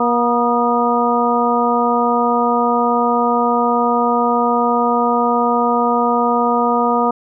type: harmonic tone with a mistuned harmonic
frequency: 238.8 Hz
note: A#3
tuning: 42 cents sharp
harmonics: 1 / 2 / 3 / 4 / 5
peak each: -19 / -19 / -19 / -19 / -19 dBFS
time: 0-7.11 s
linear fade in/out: 5 ms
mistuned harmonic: 5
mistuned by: +49 cents
effects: none